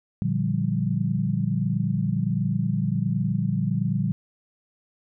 sine chord, G minor seventh, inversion first, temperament equal, 116.54 / 146.83 / 174.61 / 196 Hz, Bb2 / D3 / F3 / G3, 0 / 0 / 0 / 0 cents, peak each -27 dBFS, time 0.22-4.12 s, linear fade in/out 0 ms, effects none

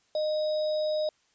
sine tone with sample-and-hold, 614 Hz, D#5, 23 cents flat, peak -25 dBFS, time 0.15-1.09 s, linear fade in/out 2 ms, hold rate 4410 Hz, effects white hiss -68 dBFS RMS until 1.34 s + resampled to 16000 Hz

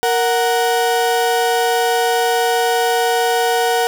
35% pulse tone pair together, 466.2 / 740 Hz, A#4 / F#5, 0 / 0 cents, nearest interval minor sixth, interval 800 cents, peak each -15 dBFS, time 0.03-3.87 s, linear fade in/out 0 ms, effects none

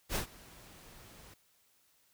pink noise with ADSR envelope, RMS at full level -32 dBFS, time 0.09-1.34 s, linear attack 62 ms, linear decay 110 ms, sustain -23 dB, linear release 4 ms, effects white hiss -70 dBFS RMS until 2.13 s

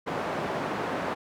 white band-pass noise, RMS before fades -31 dBFS, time 0.06-1.15 s, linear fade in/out 20 ms, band 150 to 970 Hz, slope 12 dB/octave, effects none

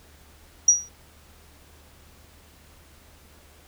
sine tone with exponential decay, 5770 Hz, F#8, 44 cents flat, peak -9 dBFS, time 0.68-0.89 s, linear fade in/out 5 ms, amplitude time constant 45 ms, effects added 75 Hz sine -54 dBFS peak until 3.67 s + pink hiss -54 dBFS RMS until 3.67 s

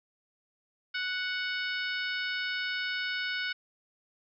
harmonic tone, 740 Hz, F#5, in tune, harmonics 2 / 3 / 4 / 5 / 6 / 7, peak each -33 / -37 / -39 / -41 / -43 / -44 dBFS, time 0.94-3.53 s, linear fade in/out 10 ms, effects none

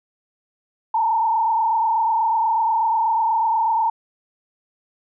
sine tone with frequency modulation, 900 Hz, A5, 39 cents sharp, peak -16 dBFS, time 0.94-3.9 s, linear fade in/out 5 ms, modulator 28.2 Hz, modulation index 1.4, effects none

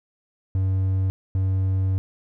triangle tone pair in turn, 95 / 95 Hz, F#2 / F#2, +46 / +46 cents, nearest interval unison, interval 0 cents, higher neither, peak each -17 dBFS, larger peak neither, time 0.55-1.1 / 1.35-1.98 s, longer second, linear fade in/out 0 ms, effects none

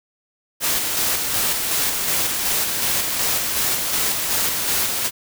white noise with tremolo, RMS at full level -20 dBFS, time 0.6-5.11 s, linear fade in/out 50 ms, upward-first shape square, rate 2.7 Hz, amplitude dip 30%, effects none

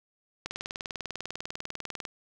click train, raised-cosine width 0.2 ms, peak -17 dBFS, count 33, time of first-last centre 0.46-2.052 s, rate 20.1 Hz, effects none

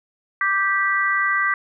sine chord, G major, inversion second, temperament just, 1176 / 1568 / 1960 Hz, D6 / G6 / B6, +2 / 0 / -14 cents, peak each -22 / -22 / -21 dBFS, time 0.41-1.54 s, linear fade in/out 2 ms, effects none

